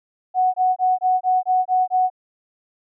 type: tone bursts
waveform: sine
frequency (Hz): 740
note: F#5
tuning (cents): 0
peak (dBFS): -14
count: 8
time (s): 0.34-2.101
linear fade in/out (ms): 50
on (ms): 200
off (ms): 23
effects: none